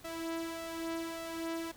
sawtooth tone with flanger, 329.6 Hz, E4, in tune, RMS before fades -39 dBFS, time 0.04-1.72 s, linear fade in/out 10 ms, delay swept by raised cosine 1.5 to 3 ms, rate 1.7 Hz, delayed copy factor +0.5, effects pink hiss -57 dBFS RMS until 1.76 s

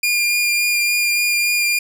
sawtooth tone with vibrato, 2412 Hz, D7, 46 cents sharp, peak -12 dBFS, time 0.03-1.79 s, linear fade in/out 5 ms, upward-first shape sine, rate 3.5 Hz, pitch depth 11 cents each way, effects none

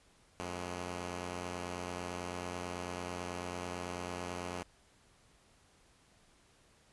5% pulse tone pair together, 89.1 / 211.9 Hz, F2 / G#3, +35 / +35 cents, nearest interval octave + minor third, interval 1500 cents, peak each -28 / -36 dBFS, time 0.4-4.63 s, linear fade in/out 0 ms, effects pink hiss -66 dBFS RMS until 6.92 s + resampled to 24000 Hz

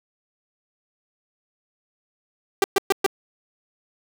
sawtooth tone bursts, 392 Hz, G4, in tune, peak -11 dBFS, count 4, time 2.62-3.064 s, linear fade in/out 2 ms, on 21 ms, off 120 ms, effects none

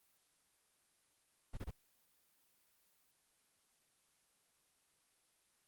brown noise bursts, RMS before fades -43 dBFS, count 3, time 1.53-1.711 s, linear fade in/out 10 ms, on 45 ms, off 23 ms, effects white hiss -75 dBFS RMS until 5.67 s + Opus 24 kbps

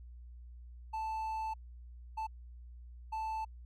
triangle tone bursts at uneven times, 880 Hz, A5, in tune, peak -33 dBFS, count 3, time 0.93-1.54 / 2.17-2.27 / 3.12-3.45 s, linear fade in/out 10 ms, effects added 60 Hz sine -48 dBFS peak until 3.65 s

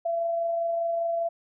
sine tone with amplitude modulation, 674 Hz, E5, 38 cents sharp, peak -23 dBFS, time 0.05-1.29 s, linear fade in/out 10 ms, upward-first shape sine, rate 25 Hz, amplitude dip 25%, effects none

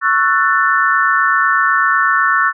sine chord, F# minor seventh, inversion second, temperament just, 1110 / 1332 / 1480 / 1776 Hz, C#6 / E6 / F#6 / A6, +2 / +18 / 0 / +16 cents, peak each -16 dBFS, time 0.01-2.53 s, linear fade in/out 50 ms, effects none

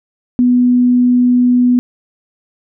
sine tone, 246.9 Hz, B3, in tune, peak -7 dBFS, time 0.39-1.79 s, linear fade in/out 0 ms, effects none

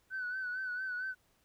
sine tone with vibrato, 1503 Hz, F#6, 27 cents sharp, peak -34 dBFS, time 0.1-1.15 s, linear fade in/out 50 ms, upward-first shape sine, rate 4.4 Hz, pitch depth 49 cents each way, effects tanh soft clip ceiling -31 dBFS + pink hiss -72 dBFS RMS until 1.44 s

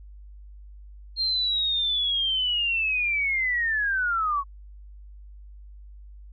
sine linear sweep, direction down, 4223 to 1088 Hz, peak -22 dBFS, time 1.16-4.44 s, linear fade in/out 50 ms, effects added 50 Hz sine -42 dBFS peak until 6.32 s

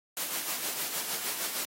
white noise with tremolo, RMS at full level -32 dBFS, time 0.17-1.65 s, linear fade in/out 0 ms, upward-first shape sine, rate 6.5 Hz, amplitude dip 45%, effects high-pass 200 Hz 12 dB/octave + AAC 48 kbps

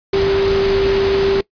sine tone in noise, 392 Hz, G4, in tune, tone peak -13 dBFS, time 0.13-1.41 s, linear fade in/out 5 ms, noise pink, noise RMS -22 dBFS, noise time 0.13-1.41 s, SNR +6 dB, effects noise-tail reverb RT60 0.1 s tail -20 dB re dry + resampled to 11025 Hz

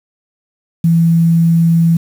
sine tone with quantisation, 166.4 Hz, E3, 17 cents sharp, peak -7 dBFS, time 0.84-1.97 s, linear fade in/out 5 ms, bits 6, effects none

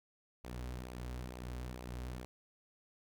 sawtooth tone with flanger, 61.74 Hz, B1, in tune, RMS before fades -44 dBFS, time 0.44-2.25 s, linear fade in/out 0 ms, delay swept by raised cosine 0.56 to 6.16 ms, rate 2.2 Hz, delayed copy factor -0.5, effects none

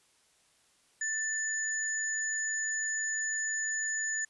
sine tone pair together, 1772 / 6902 Hz, A6 / A8, +12 / -34 cents, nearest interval 2 octaves, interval 2354 cents, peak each -33 / -33 dBFS, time 1.01-4.25 s, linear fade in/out 5 ms, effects white hiss -67 dBFS RMS until 4.29 s + resampled to 24000 Hz

